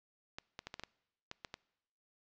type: clicks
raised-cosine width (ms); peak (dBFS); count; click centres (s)
0.2; -25; 9; 0.385 / 0.591 / 0.67 / 0.741 / 0.796 / 0.836 / 1.314 / 1.448 / 1.541
effects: noise-tail reverb RT60 0.9 s tail -24 dB re dry + low-pass 6000 Hz 12 dB/octave